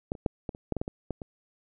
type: clicks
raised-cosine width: 2 ms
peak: -16 / -30 / -11 / -19 / -29 / -14 / -17 / -16 / -20 / -18 / -24 dBFS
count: 11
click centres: 0.119 / 0.152 / 0.262 / 0.492 / 0.549 / 0.723 / 0.767 / 0.815 / 0.879 / 1.107 / 1.218 s
effects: none